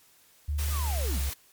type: tone with pitch glide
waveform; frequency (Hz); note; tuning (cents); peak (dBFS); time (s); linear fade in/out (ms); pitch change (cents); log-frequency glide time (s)
sine; 73.42 to 68.11; D2 to C#2; 0 to -30; -26; 0.48-1.3; 10; -130; 0.86-1.09
type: noise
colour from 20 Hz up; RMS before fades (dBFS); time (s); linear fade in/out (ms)
white; -37; 0.58-1.34; 10
type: linear sweep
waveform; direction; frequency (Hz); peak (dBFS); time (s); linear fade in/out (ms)
triangle; down; 1279 to 64.6; -35; 0.7-1.23; 50
effects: white hiss -60 dBFS RMS until 1.52 s + MP3 96 kbps